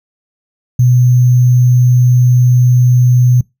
sine tone with sample-and-hold, 123.8 Hz, B2, 5 cents sharp, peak -5 dBFS, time 0.79-3.41 s, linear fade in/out 5 ms, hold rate 6300 Hz, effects noise-tail reverb RT60 0.2 s tail -23 dB re dry

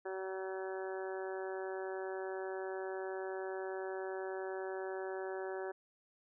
harmonic tone, 189.8 Hz, F#3, 44 cents sharp, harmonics 2 / 3 / 4 / 5 / 6 / 7 / 8 / 9, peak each -40 / -46 / -47 / -52 / -58 / -56 / -52 / -52 dBFS, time 0.05-5.72 s, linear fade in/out 10 ms, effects none

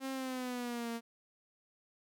sawtooth tone with pitch glide, 266.5 to 232 Hz, C4 to A#3, +32 to -8 cents, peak -33 dBFS, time 0-1.01 s, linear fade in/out 50 ms, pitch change -240 cents, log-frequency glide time 0.12-0.9 s, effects none

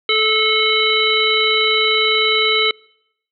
harmonic tone, 435.2 Hz, A4, 19 cents flat, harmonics 1 / 3 / 5 / 7 / 9, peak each -20 / -22 / -18 / -19 / -19 dBFS, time 0.09-2.71 s, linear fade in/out 2 ms, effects noise-tail reverb RT60 0.8 s tail -26 dB re dry

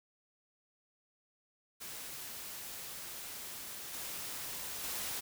white noise with level steps, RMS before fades -45 / -42 / -39 dBFS, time 1.8-5.21 s, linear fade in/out 20 ms, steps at 3.93 / 4.83 s, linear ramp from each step 10 ms, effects none

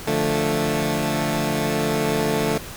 15% pulse chord, D minor, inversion none, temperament equal, 146.83 / 174.61 / 220 Hz, D3 / F3 / A3, 0 / 0 / 0 cents, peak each -18 / -21 / -17 dBFS, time 0.07-2.58 s, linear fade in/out 5 ms, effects pink hiss -36 dBFS RMS until 2.76 s

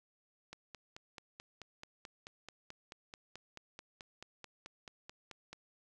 click train, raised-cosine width 0.2 ms, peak -30 dBFS, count 24, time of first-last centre 0.53-5.53 s, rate 4.6 Hz, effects none

